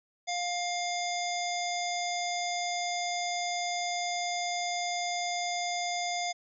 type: harmonic tone with a mistuned harmonic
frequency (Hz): 705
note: F5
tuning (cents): +16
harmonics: 1 / 3 / 5 / 7 / 9 / 10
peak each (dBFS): -32 / -37 / -39 / -40 / -42 / -42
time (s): 0.27-6.33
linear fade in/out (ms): 20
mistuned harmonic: 10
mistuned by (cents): -50
effects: none